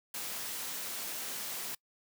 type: noise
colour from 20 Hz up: white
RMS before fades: -39 dBFS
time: 0.14-1.75 s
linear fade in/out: 5 ms
effects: noise-tail reverb RT60 0.1 s tail -25 dB re dry + high-pass 150 Hz 12 dB/octave